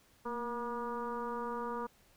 sine tone with frequency modulation, 716 Hz, F5, 43 cents sharp, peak -35 dBFS, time 0.25-1.87 s, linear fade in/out 10 ms, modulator 242 Hz, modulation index 2.2, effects pink hiss -66 dBFS RMS until 2.16 s

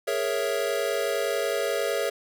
square chord, A# half-diminished seventh, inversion third, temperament equal, 415.3 / 466.2 / 554.4 / 659.3 Hz, G#4 / A#4 / C#5 / E5, 0 / 0 / 0 / 0 cents, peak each -31 / -31 / -30 / -32 dBFS, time 0.07-2.1 s, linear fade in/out 10 ms, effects none

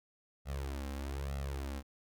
sawtooth tone with flanger, 69 Hz, C#2, 7 cents flat, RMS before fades -39 dBFS, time 0.45-1.83 s, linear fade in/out 50 ms, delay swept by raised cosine 1.5 to 3.8 ms, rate 1.1 Hz, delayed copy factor +0.9, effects none

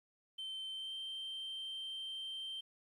sine tone with pitch glide, 3100 to 3134 Hz, G7 to G7, -20 to -1 cents, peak -39 dBFS, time 0.38-2.61 s, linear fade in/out 10 ms, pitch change +19 cents, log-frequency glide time 0.72-0.93 s, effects tanh soft clip ceiling -39 dBFS + 12-bit

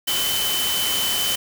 sine tone in noise, 3044 Hz, F#7, 48 cents sharp, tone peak -23 dBFS, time 0.07-1.36 s, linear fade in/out 10 ms, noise white, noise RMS -24 dBFS, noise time 0.07-1.36 s, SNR -2 dB, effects none

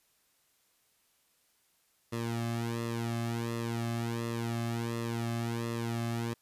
sawtooth tone with flanger, 116.54 Hz, A#2, in tune, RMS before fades -34 dBFS, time 2.12-6.34 s, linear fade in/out 10 ms, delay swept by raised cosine 1.3 to 2.11 ms, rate 1.4 Hz, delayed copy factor -0.9, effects white hiss -71 dBFS RMS until 6.41 s + resampled to 32000 Hz

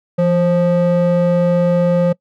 triangle ring-modulated tone, 350.2 Hz, F4, 5 cents sharp, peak -6 dBFS, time 0.18-2.13 s, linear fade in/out 10 ms, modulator 179 Hz, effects noise-tail reverb RT60 0.1 s tail -24 dB re dry

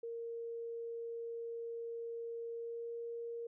sine tone with pitch glide, 463.9 to 466.9 Hz, A#4 to A#4, -8 to +3 cents, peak -40 dBFS, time 0.03-3.47 s, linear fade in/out 5 ms, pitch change +11 cents, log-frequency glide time 2.53-2.92 s, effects none

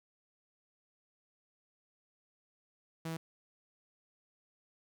sawtooth tone, 163 Hz, E3, 19 cents flat, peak -33 dBFS, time 3.05-3.17 s, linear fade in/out 5 ms, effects none

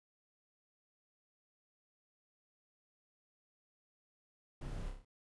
brown noise with echo, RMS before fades -44 dBFS, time 4.61-4.9 s, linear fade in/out 5 ms, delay 30 ms, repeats 5, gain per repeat -4 dB, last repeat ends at 5.05 s, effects resampled to 24000 Hz

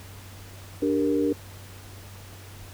sine chord, G minor, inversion second, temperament equal, 293.7 / 392 / 466.2 Hz, D4 / G4 / Bb4, 0 / 0 / 0 cents, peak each -23 / -28 / -26 dBFS, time 0.82-1.33 s, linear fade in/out 5 ms, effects added 96 Hz sine -43 dBFS peak until 2.73 s + pink hiss -47 dBFS RMS until 2.73 s

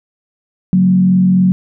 sine tone with frequency modulation, 184.9 Hz, F#3, 1 cent flat, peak -7 dBFS, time 0.73-1.52 s, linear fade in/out 0 ms, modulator 43.8 Hz, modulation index 0.48, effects none

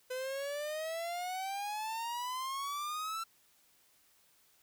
45% pulse exponential sweep, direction up, 504 to 1348 Hz, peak -36 dBFS, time 0.1-3.24 s, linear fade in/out 10 ms, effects white hiss -68 dBFS RMS until 4.62 s

